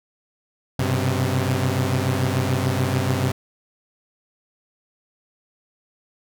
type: tone cluster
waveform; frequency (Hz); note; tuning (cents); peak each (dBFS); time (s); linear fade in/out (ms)
sawtooth; 96.5 / 126.3 / 133.2; G2 / B2 / C3; -27 / +39 / +31; -20; 0.79-3.32; 5
effects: none